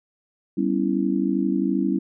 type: chord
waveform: sine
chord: C# half-diminished seventh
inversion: second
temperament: equal with one note detuned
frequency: 194.42 / 246.9 / 277.2 / 329.6 Hz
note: G3 / B3 / C#4 / E4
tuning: -14 / 0 / 0 / 0 cents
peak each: -24 / -28 / -24 / -25 dBFS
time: 0.57-1.99 s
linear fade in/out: 10 ms
effects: none